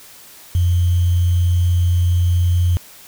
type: tone with sample-and-hold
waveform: sine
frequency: 87.9 Hz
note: F2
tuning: 12 cents sharp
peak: -12 dBFS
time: 0.55-2.77 s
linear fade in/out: 0 ms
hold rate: 3150 Hz
effects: white hiss -42 dBFS RMS until 3.07 s